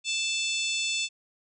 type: harmonic tone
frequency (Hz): 880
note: A5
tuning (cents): 0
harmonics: 3 / 4 / 5 / 6 / 7 / 8 / 9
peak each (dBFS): -30 / -31 / -37 / -39 / -40 / -37 / -38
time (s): 0.04-1.09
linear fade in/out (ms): 50
effects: none